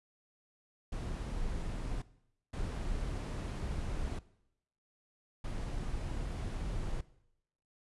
brown noise bursts at uneven times, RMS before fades -37 dBFS, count 3, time 0.92-2.02 / 2.53-4.19 / 5.44-7.01 s, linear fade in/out 5 ms, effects noise-tail reverb RT60 0.8 s tail -19 dB re dry + resampled to 24000 Hz

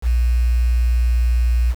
sine tone with quantisation, 59.9 Hz, A#1, 48 cents sharp, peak -13 dBFS, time 0.02-1.75 s, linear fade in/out 50 ms, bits 6, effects none

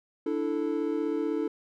triangle chord, D suspended second, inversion none, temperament equal, 293.7 / 329.6 / 440 Hz, D4 / E4 / A4, 0 / 0 / 0 cents, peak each -29 dBFS, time 0.26-1.48 s, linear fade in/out 5 ms, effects none

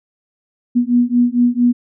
sine beating tone pair, 240.6 / 245 Hz, B3 / B3, -45 / -14 cents, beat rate 4.4 Hz, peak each -14 dBFS, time 0.75-1.73 s, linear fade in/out 20 ms, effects none

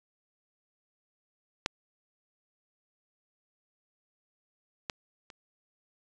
clicks, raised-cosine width 0.2 ms, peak -10 / -15 / -30 dBFS, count 3, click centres 1.661 / 4.898 / 5.302 s, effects resampled to 22050 Hz

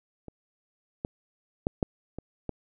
clicks, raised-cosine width 2 ms, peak -28 / -17 / -12 / -11 / -23 / -18 dBFS, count 6, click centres 0.283 / 1.049 / 1.669 / 1.828 / 2.186 / 2.493 s, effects none

